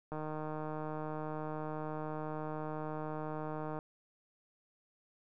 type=click train; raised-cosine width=1 ms; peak=-27 dBFS; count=566; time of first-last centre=0.12-3.789 s; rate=154 Hz; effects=none